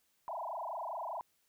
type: tone with frequency modulation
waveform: sine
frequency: 825 Hz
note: G#5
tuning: 12 cents flat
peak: -37 dBFS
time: 0.28-1.21 s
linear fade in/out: 0 ms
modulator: 25 Hz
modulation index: 7.7
effects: white hiss -75 dBFS RMS until 1.48 s